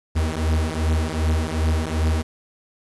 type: beating tone pair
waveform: 45% pulse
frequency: 77.7 / 80.3 Hz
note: D#2 / E2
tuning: -2 / -45 cents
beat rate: 2.6 Hz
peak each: -22 dBFS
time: 0.15-2.23 s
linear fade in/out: 20 ms
effects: resampled to 24000 Hz + 8-bit